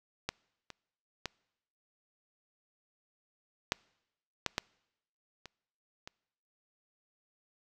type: clicks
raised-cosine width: 0.2 ms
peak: -15 / -27 / -17 / -10 / -12 / -12 / -28 / -26 dBFS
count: 8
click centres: 0.29 / 0.703 / 1.257 / 3.721 / 4.463 / 4.581 / 5.457 / 6.075 s
effects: noise-tail reverb RT60 0.9 s tail -26 dB re dry